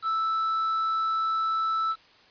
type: tone with quantisation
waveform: triangle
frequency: 1318.5 Hz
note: E6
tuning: in tune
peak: -22 dBFS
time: 0.02-1.96 s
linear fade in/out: 50 ms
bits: 7
effects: white hiss -56 dBFS RMS until 2.3 s + resampled to 11025 Hz